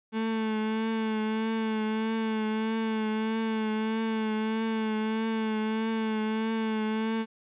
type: tone with vibrato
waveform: 35% pulse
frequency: 220 Hz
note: A3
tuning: in tune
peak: -25 dBFS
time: 0.12-7.26 s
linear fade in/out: 50 ms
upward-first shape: triangle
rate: 1.6 Hz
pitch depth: 35 cents each way
effects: resampled to 8000 Hz + 11-bit

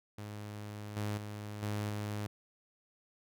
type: tone with level steps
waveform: sawtooth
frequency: 104.5 Hz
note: G#2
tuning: 11 cents sharp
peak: -38 / -30 / -37 / -30 / -32 dBFS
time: 0.18-2.27 s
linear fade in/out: 5 ms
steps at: 0.96 / 1.17 / 1.62 / 1.89 s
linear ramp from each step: 10 ms
effects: none

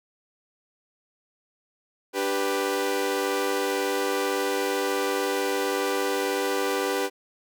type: chord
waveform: sawtooth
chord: G major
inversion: second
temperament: equal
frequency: 293.7 / 392 / 493.9 Hz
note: D4 / G4 / B4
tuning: 0 / 0 / 0 cents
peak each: -28 / -23 / -24 dBFS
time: 2.13-7.1 s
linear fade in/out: 50 ms
effects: none

